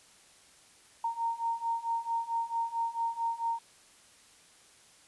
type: beating tone pair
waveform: sine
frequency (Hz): 920 / 924.5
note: A#5 / A#5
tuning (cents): -23 / -15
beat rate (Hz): 4.5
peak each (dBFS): -34 / -32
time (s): 1.04-3.59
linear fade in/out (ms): 5
effects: white hiss -59 dBFS RMS until 5.07 s + resampled to 24000 Hz